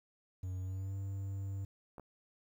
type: tone with pitch glide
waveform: triangle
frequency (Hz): 92.5 to 97.66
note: F#2 to G2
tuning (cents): 0 to -6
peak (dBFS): -35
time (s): 0.43-1.65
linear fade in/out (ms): 5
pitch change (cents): +94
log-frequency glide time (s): 0.6-0.95
type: clicks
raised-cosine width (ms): 1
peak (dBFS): -35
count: 2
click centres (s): 1.982 / 1.997
effects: 11-bit